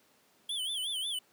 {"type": "tone with vibrato", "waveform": "square", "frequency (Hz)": 3246, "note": "G#7", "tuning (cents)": -40, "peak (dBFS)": -33, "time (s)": [0.49, 1.19], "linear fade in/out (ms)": 5, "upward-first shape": "sine", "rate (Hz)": 5.5, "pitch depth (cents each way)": 150, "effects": ["pink hiss -66 dBFS RMS until 1.32 s", "high-pass 200 Hz 12 dB/octave"]}